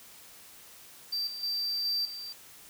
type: tone with level steps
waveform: triangle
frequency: 4677 Hz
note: D8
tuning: 8 cents flat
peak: -28 / -36 / -28 / -26 / -37 dBFS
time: 1.12-2.33 s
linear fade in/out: 10 ms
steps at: 1.27 / 1.43 / 1.85 / 2.05 s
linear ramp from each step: 2 ms
effects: white hiss -52 dBFS RMS until 2.69 s